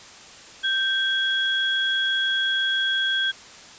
sine tone pair together, 1568 / 3322 Hz, G6 / G#7, 0 / 0 cents, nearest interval octave + minor second, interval 1300 cents, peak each -23 dBFS, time 0.63-3.32 s, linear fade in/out 20 ms, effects white hiss -44 dBFS RMS until 3.78 s + resampled to 16000 Hz

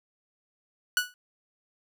sawtooth tone with exponential decay, 1474 Hz, F#6, 7 cents flat, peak -15 dBFS, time 0.97-1.14 s, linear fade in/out 1 ms, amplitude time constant 35 ms, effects none

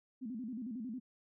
sine tone with vibrato, 236.6 Hz, A#3, 26 cents sharp, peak -39 dBFS, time 0.21-1 s, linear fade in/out 20 ms, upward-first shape square, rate 11 Hz, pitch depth 150 cents each way, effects none

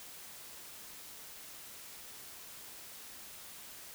silence, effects white hiss -50 dBFS RMS until 3.94 s

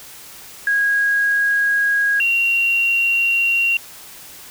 sine tone pair in turn, 1644 / 2753 Hz, G#6 / F7, -18 / -25 cents, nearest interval major sixth, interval 893 cents, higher second, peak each -14 dBFS, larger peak neither, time 0.67-2.2 / 2.2-3.77 s, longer second, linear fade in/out 2 ms, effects white hiss -39 dBFS RMS until 4.5 s

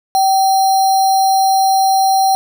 sine tone with sample-and-hold, 770 Hz, G5, 31 cents flat, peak -9 dBFS, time 0.15-2.35 s, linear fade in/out 0 ms, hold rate 4900 Hz, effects none

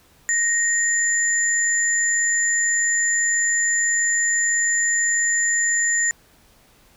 sine tone pair together, 1864.7 / 7097 Hz, A#6 / A8, 0 / +14 cents, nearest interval octave + major seventh, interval 2314 cents, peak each -20 dBFS, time 0.29-6.11 s, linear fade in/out 0 ms, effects pink hiss -55 dBFS RMS until 6.96 s

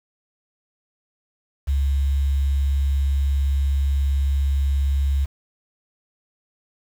sine tone with quantisation, 69.3 Hz, C#2, in tune, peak -17 dBFS, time 1.67-5.26 s, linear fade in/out 20 ms, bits 7, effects none

